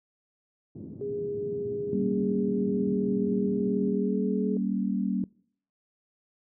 pink band-pass noise, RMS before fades -41 dBFS, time 0.75-3.96 s, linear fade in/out 5 ms, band 120 to 320 Hz, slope 24 dB/octave
sine tone with pitch glide, 409.5 to 421.5 Hz, G#4 to G#4, -24 to +26 cents, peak -30 dBFS, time 1.01-4.57 s, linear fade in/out 2 ms, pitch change +50 cents, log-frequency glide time 4.01-4.17 s
sine chord, G diminished, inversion none, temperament equal with one note detuned, 194.42 / 233.1 / 277.2 Hz, G3 / Bb3 / Db4, -14 / 0 / 0 cents, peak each -28 / -30 / -33 dBFS, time 1.93-5.24 s, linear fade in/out 2 ms
effects noise-tail reverb RT60 0.6 s tail -24 dB re dry

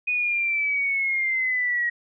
sine linear sweep, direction down, 2489 to 1895 Hz, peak -21 dBFS, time 0.07-1.9 s, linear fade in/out 10 ms, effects none

